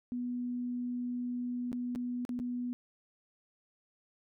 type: tone with dropouts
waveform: sine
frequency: 245.3 Hz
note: B3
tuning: 12 cents flat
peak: -33 dBFS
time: 0.12-2.73 s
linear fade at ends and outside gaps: 0 ms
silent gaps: 1.718-1.729 / 1.951-1.958 / 2.251-2.292 / 2.391-2.399 s
effects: none